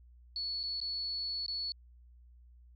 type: tone with dropouts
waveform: sine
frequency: 4412 Hz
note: C#8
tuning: 9 cents flat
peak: -34 dBFS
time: 0.36-1.72 s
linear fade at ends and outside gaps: 1 ms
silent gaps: 0.631-0.636 / 0.802-0.814 / 1.463-1.481 s
effects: added 60 Hz sine -55 dBFS peak until 2.75 s

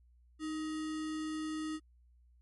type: tone with sample-and-hold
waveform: sine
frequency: 310.9 Hz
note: D#4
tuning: 1 cent flat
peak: -35 dBFS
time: 0.39-1.8 s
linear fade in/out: 50 ms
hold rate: 1575 Hz
effects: added 60 Hz sine -61 dBFS peak until 2.41 s + MP3 48 kbps

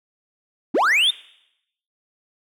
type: linear sweep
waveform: triangle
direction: up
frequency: 196 to 3729 Hz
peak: -13 dBFS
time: 0.74-1.11 s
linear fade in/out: 10 ms
effects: noise-tail reverb RT60 0.8 s tail -21 dB re dry

